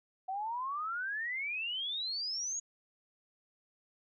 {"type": "exponential sweep", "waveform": "sine", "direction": "up", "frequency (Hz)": [741, 6800], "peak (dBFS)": -34, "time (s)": [0.28, 2.6], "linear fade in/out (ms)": 10, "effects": []}